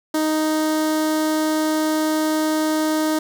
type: tone with notch filter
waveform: sawtooth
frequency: 311.1 Hz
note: D#4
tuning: in tune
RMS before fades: -20 dBFS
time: 0.14-3.19 s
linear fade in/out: 5 ms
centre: 2500 Hz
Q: 1.7
effects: 8-bit